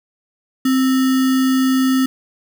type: tone with sample-and-hold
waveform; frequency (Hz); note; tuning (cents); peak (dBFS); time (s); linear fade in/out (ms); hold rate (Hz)
sine; 261.6; C4; 0; -12; 0.65-2.06; 5; 1575
effects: none